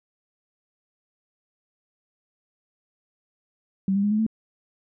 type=tone with pitch steps; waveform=sine; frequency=192.8 / 199.48 / 206.4 / 213.6 / 221 Hz; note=G3 / G3 / G#3 / G#3 / A3; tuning=-28 / +30 / -10 / +49 / +8 cents; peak=-19 dBFS; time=3.88-4.265 s; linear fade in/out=2 ms; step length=77 ms; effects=none